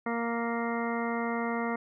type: harmonic tone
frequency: 233.1 Hz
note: A#3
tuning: in tune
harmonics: 1 / 2 / 3 / 4 / 5 / 6 / 8 / 9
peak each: -32 / -35 / -37 / -38 / -39 / -40 / -41 / -42 dBFS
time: 0.06-1.76 s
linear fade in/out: 5 ms
effects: none